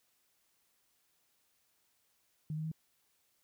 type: tone with pitch steps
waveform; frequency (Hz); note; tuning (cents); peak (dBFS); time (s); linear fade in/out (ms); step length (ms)
sine; 154 / 156.51 / 159.06; D#3 / D#3 / D#3; -17 / +11 / +38; -35; 2.5-2.716; 2; 72
effects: white hiss -75 dBFS RMS until 3.43 s